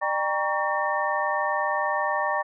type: tone cluster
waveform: sine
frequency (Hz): 600 / 791 / 938 / 1122 / 1811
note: D5 / G5 / A#5 / C#6 / A6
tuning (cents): +37 / +15 / +11 / +21 / +49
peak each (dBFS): -29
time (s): 0.01-2.43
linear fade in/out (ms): 20
effects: none